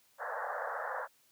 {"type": "band-pass noise", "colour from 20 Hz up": "pink", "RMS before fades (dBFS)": -38, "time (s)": [0.18, 1.08], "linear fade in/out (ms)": 50, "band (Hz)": [490, 1800], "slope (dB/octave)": 96, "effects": ["white hiss -68 dBFS RMS until 1.31 s", "high-pass 60 Hz 12 dB/octave"]}